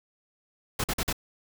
pink noise bursts, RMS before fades -28 dBFS, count 4, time 0.79-1.128 s, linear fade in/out 5 ms, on 50 ms, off 46 ms, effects none

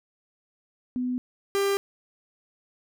sine / 45% pulse tone pair in turn, 250.1 / 397 Hz, B3 / G4, +22 / +22 cents, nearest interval minor sixth, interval 800 cents, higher second, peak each -25 / -22 dBFS, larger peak second, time 0.96-1.18 / 1.55-1.77 s, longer neither, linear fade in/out 0 ms, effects none

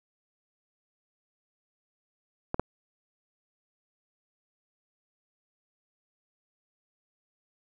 clicks, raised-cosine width 1 ms, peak -14 / -11 dBFS, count 2, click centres 2.544 / 2.596 s, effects none

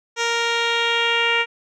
10% pulse tone with low-pass filter sweep, 466.2 Hz, A#4, in tune, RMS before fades -20 dBFS, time 0.16-1.46 s, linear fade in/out 50 ms, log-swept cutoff 5300 to 2600 Hz, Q 3, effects none

